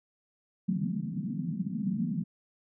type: band-pass noise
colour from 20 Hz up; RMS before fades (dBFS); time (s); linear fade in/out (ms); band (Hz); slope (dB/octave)
pink; -32; 0.68-2.24; 10; 160 to 230; 48
effects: none